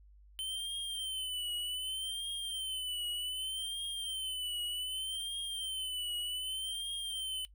square tone with vibrato, 3071 Hz, G7, 36 cents flat, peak -36 dBFS, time 0.39-7.45 s, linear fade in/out 0 ms, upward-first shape triangle, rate 0.65 Hz, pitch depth 97 cents each way, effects noise-tail reverb RT60 0.1 s tail -19 dB re dry + added 50 Hz sine -56 dBFS peak until 7.54 s

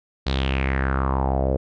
sawtooth tone with low-pass filter sweep, 66.6 Hz, C2, 31 cents sharp, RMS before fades -22 dBFS, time 0.26-1.57 s, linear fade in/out 10 ms, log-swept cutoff 4200 to 510 Hz, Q 4.6, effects none

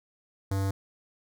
square tone with notch filter, 97.4 Hz, G2, 11 cents flat, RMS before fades -28 dBFS, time 0.51-0.71 s, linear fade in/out 5 ms, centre 2700 Hz, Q 1, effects none

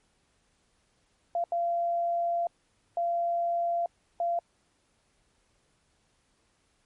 sine tone bursts at uneven times, 687 Hz, F5, 29 cents flat, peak -25 dBFS, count 4, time 1.35-1.44 / 1.52-2.47 / 2.97-3.86 / 4.2-4.39 s, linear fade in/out 2 ms, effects pink hiss -70 dBFS RMS until 6.85 s + MP3 48 kbps

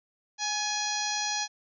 harmonic tone with a mistuned harmonic, 830.6 Hz, G#5, in tune, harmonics 1 / 2 / 3 / 4 / 5 / 6 / 7 / 8, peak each -34 / -37 / -39 / -38 / -35 / -38 / -34 / -39 dBFS, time 0.38-1.48 s, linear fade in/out 50 ms, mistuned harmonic 2, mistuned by +43 cents, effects none

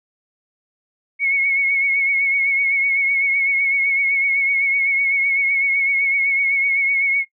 sine tone with vibrato, 2200 Hz, C#7, 14 cents flat, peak -15 dBFS, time 1.19-7.25 s, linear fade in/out 50 ms, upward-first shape triangle, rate 7.9 Hz, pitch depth 46 cents each way, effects noise-tail reverb RT60 0.1 s tail -17 dB re dry

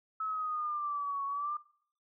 sine exponential two-way sweep, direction down then up, 1300 to 1108.7 to 1205 Hz, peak -32 dBFS, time 0.2-1.57 s, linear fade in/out 5 ms, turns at 1.25 s, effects noise-tail reverb RT60 0.6 s tail -22 dB re dry

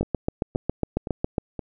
two click trains, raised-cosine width 2 ms, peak -17 / -9 dBFS, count 4 / 11, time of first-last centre 0.03-1.593 / 0.01-1.382 s, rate 1.92 / 7.29 Hz, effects none

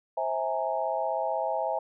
sine tone cluster, 527 / 653 / 828 / 924 Hz, C5 / E5 / G#5 / A#5, +12 / -17 / -5 / -16 cents, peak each -33 / -30 / -31 / -35 dBFS, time 0.17-1.79 s, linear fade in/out 5 ms, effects none

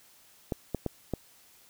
clicks, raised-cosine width 2 ms, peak -16 dBFS, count 4, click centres 0.522 / 0.747 / 0.863 / 1.137 s, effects white hiss -59 dBFS RMS until 1.69 s

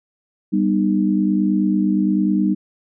sine chord, G augmented, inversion none, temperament just, 196 / 245 / 306.2 Hz, G3 / B3 / D#4, 0 / -14 / -28 cents, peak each -17 / -23 / -19 dBFS, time 0.52-2.55 s, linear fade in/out 20 ms, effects none

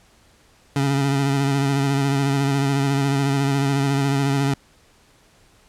25% pulse tone with vibrato, 138.59 Hz, C#3, in tune, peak -14 dBFS, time 0.76-4.54 s, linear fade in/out 2 ms, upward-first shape sine, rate 14 Hz, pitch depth 35 cents each way, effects pink hiss -55 dBFS RMS until 5.68 s + low-pass 10000 Hz 12 dB/octave

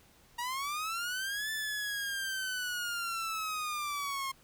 sawtooth linear two-way sweep, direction up then down, 940 to 1760 to 1066 Hz, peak -30 dBFS, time 0.38-4.32 s, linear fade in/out 10 ms, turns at 1.51 s, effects pink hiss -62 dBFS RMS until 4.43 s

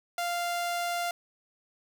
sawtooth tone, 696 Hz, F5, 6 cents flat, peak -25 dBFS, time 0.18-1.11 s, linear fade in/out 2 ms, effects none

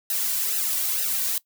blue noise with flanger, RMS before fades -25 dBFS, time 0.1-1.38 s, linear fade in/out 2 ms, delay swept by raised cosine 0.88 to 2.38 ms, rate 2.2 Hz, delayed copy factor -0.8, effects noise-tail reverb RT60 0.1 s tail -20 dB re dry

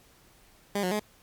15% pulse tone with pitch steps, 202.4 / 181.7 / 210.8 Hz, G#3 / F#3 / G#3, -44 / -31 / +26 cents, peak -20 dBFS, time 0.75-0.996 s, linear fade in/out 5 ms, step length 82 ms, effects pink hiss -59 dBFS RMS until 1.22 s + MP3 96 kbps

